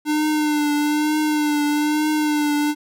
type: tone with vibrato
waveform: square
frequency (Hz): 300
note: D4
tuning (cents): +37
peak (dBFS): -18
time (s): 0.05-2.75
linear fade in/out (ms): 50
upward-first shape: triangle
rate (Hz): 1.1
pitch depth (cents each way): 40
effects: none